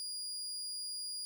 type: tone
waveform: 30% pulse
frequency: 4854 Hz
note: D#8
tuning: 44 cents flat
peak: -36 dBFS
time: 0-1.25 s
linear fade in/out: 0 ms
effects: none